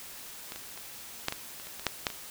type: clicks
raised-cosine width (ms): 0.2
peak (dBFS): -21 / -23 / -26 / -9 / -15 / -28 / -27 / -23 / -8 / -9 / -22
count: 11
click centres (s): 0.521 / 0.56 / 0.776 / 1.284 / 1.324 / 1.599 / 1.67 / 1.796 / 1.867 / 2.068 / 2.102
effects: white hiss -45 dBFS RMS until 2.3 s